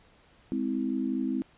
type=chord; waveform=sine; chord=Ab augmented; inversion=none; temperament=just; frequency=207.7 / 259.6 / 324.5 Hz; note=Ab3 / C4 / E4; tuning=0 / -13 / -27 cents; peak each=-33 / -29 / -33 dBFS; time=0.52-1.42 s; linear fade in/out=0 ms; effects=pink hiss -60 dBFS RMS until 1.57 s + resampled to 8000 Hz